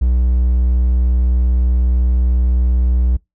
triangle tone, 61.6 Hz, B1, 4 cents flat, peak -9 dBFS, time 0.01-3.17 s, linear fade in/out 10 ms, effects noise-tail reverb RT60 0.2 s tail -26 dB re dry

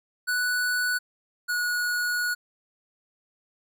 square tone pair in turn, 1480 / 1457.1 Hz, F#6 / F#6, 0 / -27 cents, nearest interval unison, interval 27 cents, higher first, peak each -24 / -25 dBFS, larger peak first, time 0.27-0.99 / 1.48-2.35 s, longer second, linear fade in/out 20 ms, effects none

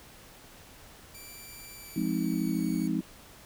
5% pulse tone with pitch glide, 2342 to 2243 Hz, D7 to C#7, -5 to +20 cents, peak -36 dBFS, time 1.14-2.88 s, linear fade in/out 10 ms, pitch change -75 cents, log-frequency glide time 1.71-2.64 s
sine chord, F minor seventh, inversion none, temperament just, 174.61 / 209.5 / 261.9 / 314.3 Hz, F3 / Ab3 / C4 / Eb4, 0 / +15 / +2 / +18 cents, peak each -32 dBFS, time 1.96-3.01 s, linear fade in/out 5 ms
effects pink hiss -52 dBFS RMS until 3.45 s

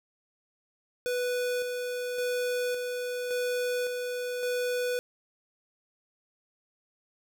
square tone with tremolo, 493.9 Hz, B4, in tune, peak -28 dBFS, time 1.06-4.99 s, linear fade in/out 0 ms, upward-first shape square, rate 0.89 Hz, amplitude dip 35%, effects none

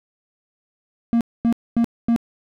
triangle tone bursts, 233 Hz, A#3, 1 cent flat, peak -12 dBFS, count 4, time 1.13-2.162 s, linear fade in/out 0 ms, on 78 ms, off 240 ms, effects none

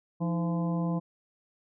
harmonic tone with a mistuned harmonic, 170.6 Hz, F3, 40 cents flat, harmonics 1 / 2 / 3 / 4 / 5 / 6, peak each -27 / -36 / -39 / -41 / -44 / -42 dBFS, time 0.2-1 s, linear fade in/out 20 ms, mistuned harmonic 2, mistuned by -120 cents, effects none

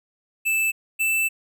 square tone pair in turn, 2637 / 2649 Hz, E7 / E7, 0 / +8 cents, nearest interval unison, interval 8 cents, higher second, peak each -20 dBFS, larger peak neither, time 0.45-0.72 / 0.99-1.29 s, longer second, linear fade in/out 20 ms, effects none

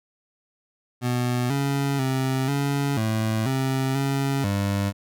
25% pulse tone with pitch steps, 123.4 / 139.4 / 132 / 140.7 / 110.3 / 132.9 / 137.6 / 100 Hz, B2 / C#3 / C3 / C#3 / A2 / C3 / C#3 / G2, -1 / +10 / +16 / +26 / +5 / +27 / -12 / +35 cents, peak -18 dBFS, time 1.01-4.93 s, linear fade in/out 50 ms, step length 490 ms, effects none

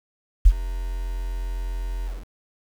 sine tone with ADSR envelope, 43.93 Hz, F1, 11 cents sharp, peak -5 dBFS, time 0.45-2.27 s, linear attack 15 ms, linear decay 55 ms, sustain -20 dB, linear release 200 ms, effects 7-bit

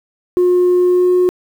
sine tone with pitch glide, 358.9 to 361.8 Hz, F4 to F#4, +47 to -39 cents, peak -7 dBFS, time 0.37-1.29 s, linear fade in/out 0 ms, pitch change +14 cents, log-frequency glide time 0.79-1.14 s, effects tanh soft clip ceiling -7 dBFS + 7-bit

